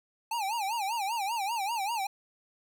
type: tone with vibrato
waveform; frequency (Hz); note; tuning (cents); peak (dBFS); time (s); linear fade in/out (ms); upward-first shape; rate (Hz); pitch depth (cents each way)
square; 854; G#5; +48; -30; 0.31-2.07; 5; sine; 5.1; 190
effects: none